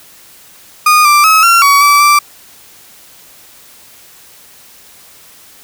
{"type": "tone with pitch steps", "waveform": "35% pulse", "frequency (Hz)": [1228, 1179, 1284, 1368, 1130, 1155, 1171], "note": ["D#6", "D6", "E6", "F6", "C#6", "D6", "D6"], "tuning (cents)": [-23, 6, -46, -36, 33, -29, -5], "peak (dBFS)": -3, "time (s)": [0.86, 2.19], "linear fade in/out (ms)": 5, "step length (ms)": 190, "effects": ["white hiss -40 dBFS RMS until 5.63 s"]}